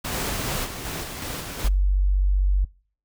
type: noise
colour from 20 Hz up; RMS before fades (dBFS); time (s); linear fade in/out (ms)
pink; -29; 0.04-0.65; 10
type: noise with tremolo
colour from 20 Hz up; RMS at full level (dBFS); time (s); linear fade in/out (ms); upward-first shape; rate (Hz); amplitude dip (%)
pink; -31; 0.11-1.69; 20; square; 2.7; 30
type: tone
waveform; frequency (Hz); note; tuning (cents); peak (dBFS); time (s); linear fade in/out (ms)
sine; 47.7; G1; -47; -16; 1.64-2.65; 10
effects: noise-tail reverb RT60 0.5 s tail -26 dB re dry